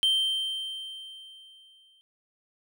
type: tone with exponential decay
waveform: triangle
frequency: 3130 Hz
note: G7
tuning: 3 cents flat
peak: -18 dBFS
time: 0.03-2.01 s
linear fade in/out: 0 ms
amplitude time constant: 430 ms
effects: none